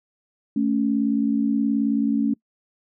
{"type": "tone pair together", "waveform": "sine", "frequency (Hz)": [220, 278.8], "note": ["A3", "C#4"], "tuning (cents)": [0, 10], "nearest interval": "major third", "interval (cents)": 410, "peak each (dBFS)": -21, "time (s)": [0.56, 2.34], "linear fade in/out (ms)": 5, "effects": ["noise-tail reverb RT60 0.1 s tail -24 dB re dry"]}